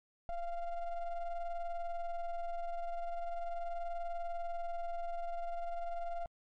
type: ring-modulated tone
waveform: triangle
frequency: 349.2 Hz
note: F4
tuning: in tune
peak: -30 dBFS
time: 0.29-6.26 s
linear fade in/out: 2 ms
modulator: 339 Hz
effects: MP3 64 kbps